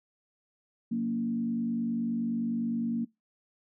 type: tone with frequency modulation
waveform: sine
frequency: 231.5 Hz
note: A#3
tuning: 12 cents flat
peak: -27 dBFS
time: 0.91-3.05 s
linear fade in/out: 10 ms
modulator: 49.7 Hz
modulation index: 0.64
effects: noise-tail reverb RT60 0.2 s tail -23 dB re dry